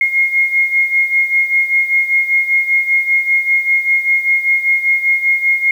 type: beating tone pair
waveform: sine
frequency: 2144 / 2149.1 Hz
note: C7 / C7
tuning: +42 / +46 cents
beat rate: 5.1 Hz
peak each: -12 / -17 dBFS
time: 0.01-5.71 s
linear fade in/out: 2 ms
effects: 7-bit